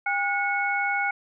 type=tone cluster; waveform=sine; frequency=804 / 1448 / 2204 Hz; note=G5 / F#6 / C#7; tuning=+44 / -38 / -11 cents; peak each=-27 / -27 / -27 dBFS; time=0.06-1.11 s; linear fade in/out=5 ms; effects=none